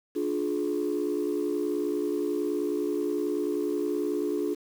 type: chord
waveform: sine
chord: D diminished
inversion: none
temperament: just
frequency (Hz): 293.7 / 352.4 / 422.9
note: D4 / F4 / Ab4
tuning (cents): 0 / +16 / +31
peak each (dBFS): -29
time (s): 0.15-4.55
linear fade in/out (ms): 20
effects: tanh soft clip ceiling -20 dBFS + 8-bit